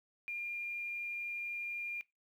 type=tone with quantisation; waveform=sine; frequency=2404 Hz; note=D7; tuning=40 cents sharp; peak=-37 dBFS; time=0.28-2.01 s; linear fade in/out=0 ms; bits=11; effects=noise-tail reverb RT60 0.2 s tail -20 dB re dry